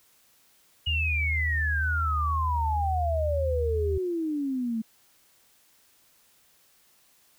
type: exponential sweep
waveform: sine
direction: down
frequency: 2900 to 218.3 Hz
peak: -26 dBFS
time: 0.86-4.82 s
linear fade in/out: 10 ms
type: tone with vibrato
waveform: sine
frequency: 77.78 Hz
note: D#2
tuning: in tune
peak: -26 dBFS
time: 0.87-3.98 s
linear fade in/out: 5 ms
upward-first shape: square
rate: 2.1 Hz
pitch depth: 22 cents each way
effects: white hiss -62 dBFS RMS until 7.38 s